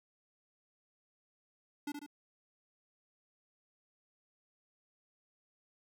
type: tone with echo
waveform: square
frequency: 290.8 Hz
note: D4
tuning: 17 cents flat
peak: -37 dBFS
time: 1.87-1.92 s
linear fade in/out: 5 ms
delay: 72 ms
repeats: 2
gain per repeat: -5 dB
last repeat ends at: 2.064 s
effects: none